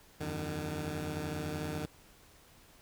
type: tone cluster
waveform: 15% pulse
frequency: 82.5 / 92.8 / 151.6 Hz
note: E2 / F#2 / D#3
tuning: +2 / +6 / -45 cents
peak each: -36 / -36 / -31 dBFS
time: 0.2-1.86 s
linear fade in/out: 10 ms
effects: pink hiss -60 dBFS RMS until 2.81 s